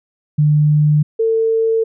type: tone pair in turn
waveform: sine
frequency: 149.9 / 449.2 Hz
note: D3 / A4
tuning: +36 / +36 cents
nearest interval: octave + perfect fifth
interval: 1900 cents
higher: second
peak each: -9 / -12 dBFS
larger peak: first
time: 0.38-1.03 / 1.19-1.84 s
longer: neither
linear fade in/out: 10 ms
effects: none